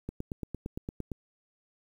click train, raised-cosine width 3 ms, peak -22 dBFS, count 10, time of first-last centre 0.09-1.117 s, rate 8.76 Hz, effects 9-bit

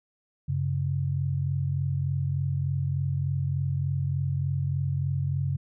sine tone pair together, 95.22 / 138.59 Hz, G2 / C#3, -50 / 0 cents, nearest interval tritone, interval 650 cents, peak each -29 / -26 dBFS, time 0.48-5.57 s, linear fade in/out 10 ms, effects none

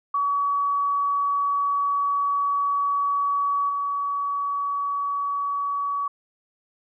sine tone with level steps, 1134 Hz, C#6, 39 cents sharp, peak -20 / -23 dBFS, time 0.14-6.08 s, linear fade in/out 5 ms, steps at 3.69 s, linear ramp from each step 5 ms, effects none

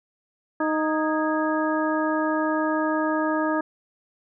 harmonic tone with a mistuned harmonic, 311 Hz, D#4, 1 cent flat, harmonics 1 / 2 / 3 / 4 / 5, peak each -24 / -27 / -29 / -30 / -31 dBFS, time 0.6-3.61 s, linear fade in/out 5 ms, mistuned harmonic 5, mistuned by +100 cents, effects none

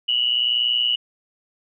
sine tone with amplitude modulation, 2931 Hz, F#7, 17 cents flat, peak -14 dBFS, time 0.08-0.96 s, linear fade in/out 10 ms, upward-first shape sine, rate 121 Hz, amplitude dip 75%, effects none

